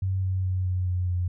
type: tone with pitch steps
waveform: sine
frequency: 94.9 / 93.76 / 92.63 / 91.51 / 90.41 / 89.32 Hz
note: F#2 / F#2 / F#2 / F#2 / F#2 / F2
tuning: +44 / +23 / +2 / -19 / -40 / +39 cents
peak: -23 dBFS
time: 0.02-1.28 s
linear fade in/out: 5 ms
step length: 210 ms
effects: none